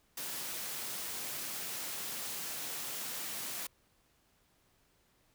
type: high-pass noise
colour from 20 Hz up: white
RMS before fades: -40 dBFS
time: 0.17-3.67 s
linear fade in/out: 5 ms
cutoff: 110 Hz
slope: 24 dB/octave
effects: pink hiss -71 dBFS RMS until 5.34 s